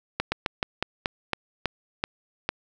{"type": "slowing click train", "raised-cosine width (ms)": 0.3, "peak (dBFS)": -8, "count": 10, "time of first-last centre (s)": [0.2, 2.49], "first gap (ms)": 120, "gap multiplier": 1.18, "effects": []}